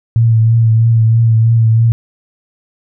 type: tone with vibrato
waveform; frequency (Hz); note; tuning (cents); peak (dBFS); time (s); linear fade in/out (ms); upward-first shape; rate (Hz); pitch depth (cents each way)
sine; 113.6; A#2; -44; -6; 0.16-1.92; 0; triangle; 3.1; 37
effects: none